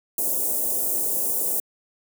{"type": "band-stop noise", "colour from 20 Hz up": "white", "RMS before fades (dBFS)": -24, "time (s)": [0.18, 1.6], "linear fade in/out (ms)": 2, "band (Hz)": [640, 8300], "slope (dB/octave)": 24, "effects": ["high-pass 300 Hz 12 dB/octave"]}